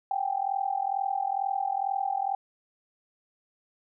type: tone with amplitude modulation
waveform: sine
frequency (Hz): 784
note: G5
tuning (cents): 0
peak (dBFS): -22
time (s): 0.11-2.35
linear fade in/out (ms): 2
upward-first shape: sine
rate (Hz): 42.2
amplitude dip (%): 90
effects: none